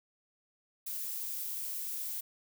violet noise, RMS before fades -38 dBFS, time 0.86-2.21 s, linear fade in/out 10 ms, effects none

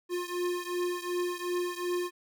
square beating tone pair, 353.8 / 356.5 Hz, F4 / F4, +23 / +36 cents, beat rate 2.7 Hz, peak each -33 / -35 dBFS, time 0.09-2.11 s, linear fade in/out 50 ms, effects none

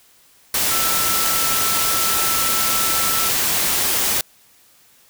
sine tone in noise, 1329 Hz, E6, 14 cents sharp, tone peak -25 dBFS, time 0.71-3.29 s, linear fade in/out 2 ms, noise white, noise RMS -19 dBFS, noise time 0.54-4.21 s, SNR -9 dB, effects white hiss -53 dBFS RMS until 5.09 s

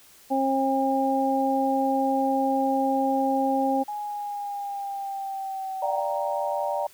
harmonic tone, 268.9 Hz, C4, 47 cents sharp, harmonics 1 / 2 / 3, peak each -25 / -27 / -24 dBFS, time 0.3-3.84 s, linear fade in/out 20 ms
sine tone with pitch glide, 832 to 762.9 Hz, G#5 to G5, +3 to -47 cents, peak -29 dBFS, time 3.88-6 s, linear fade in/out 5 ms, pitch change -150 cents, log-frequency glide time 3.99-5.78 s
sine chord, G minor seventh, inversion second, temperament equal, 587.3 / 698.5 / 784 / 932.3 Hz, D5 / F5 / G5 / Bb5, 0 / 0 / 0 / 0 cents, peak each -28 / -33 / -30 / -30 dBFS, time 5.82-6.87 s, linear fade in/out 5 ms
effects white hiss -53 dBFS RMS until 6.93 s

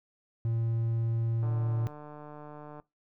triangle tone, 114.6 Hz, A#2, 29 cents flat, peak -25 dBFS, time 0.45-1.87 s, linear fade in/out 0 ms
click train, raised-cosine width 1 ms, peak -32 dBFS, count 205, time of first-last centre 1.43-2.799 s, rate 149 Hz
effects noise-tail reverb RT60 0.2 s tail -20 dB re dry

